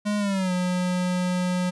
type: tone with pitch glide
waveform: square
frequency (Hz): 207.7 to 180.81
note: G#3 to F#3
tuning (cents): 0 to -40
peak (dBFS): -23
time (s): 0.05-1.71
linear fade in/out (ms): 20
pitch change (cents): -240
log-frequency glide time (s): 0.18-0.52
effects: resampled to 24000 Hz